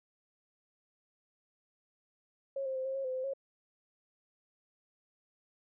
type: tone with pitch steps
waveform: sine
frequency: 546 / 528 / 521 / 533 / 542 / 514 / 517 / 545 Hz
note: C#5 / C5 / C5 / C5 / C#5 / C5 / C5 / C#5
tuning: -26 / +16 / -7 / +32 / -39 / -31 / -21 / -29 cents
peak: -33 dBFS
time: 2.56-3.336 s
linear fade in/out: 5 ms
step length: 97 ms
effects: none